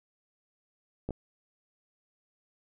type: clicks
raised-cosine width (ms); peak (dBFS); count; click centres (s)
2; -20 / -22; 2; 1.09 / 1.107
effects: none